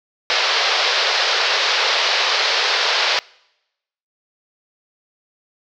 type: band-pass noise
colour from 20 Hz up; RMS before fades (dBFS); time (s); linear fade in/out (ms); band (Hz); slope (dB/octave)
white; -18; 0.3-3.19; 0; 420 to 5100; 48
effects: noise-tail reverb RT60 0.9 s tail -25 dB re dry